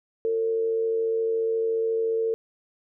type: tone with amplitude modulation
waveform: sine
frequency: 451.4 Hz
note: A4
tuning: 44 cents sharp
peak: -20 dBFS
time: 0.25-2.34 s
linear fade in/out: 0 ms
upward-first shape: sine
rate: 94.2 Hz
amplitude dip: 40%
effects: none